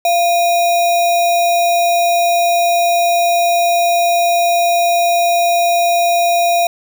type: tone with sample-and-hold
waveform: sine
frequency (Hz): 690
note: F5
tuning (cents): -21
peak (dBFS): -10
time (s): 0.05-6.67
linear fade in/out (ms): 2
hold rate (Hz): 3150
effects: none